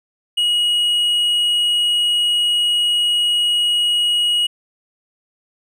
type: tone with tanh clipping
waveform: sine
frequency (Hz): 2900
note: F#7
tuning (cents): -35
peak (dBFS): -15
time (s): 0.37-4.47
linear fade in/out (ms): 10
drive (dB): 5
effects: none